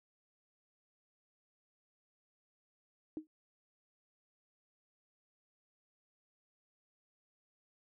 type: tone with exponential decay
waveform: sine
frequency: 311.4 Hz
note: D#4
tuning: 2 cents sharp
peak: -34 dBFS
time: 3.17-3.27 s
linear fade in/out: 1 ms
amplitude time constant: 20 ms
effects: none